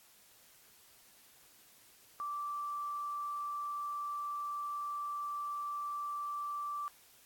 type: tone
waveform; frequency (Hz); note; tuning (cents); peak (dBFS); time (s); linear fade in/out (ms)
sine; 1168; D6; -10; -36; 2.2-6.88; 0
effects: white hiss -62 dBFS RMS until 7.25 s + AAC 64 kbps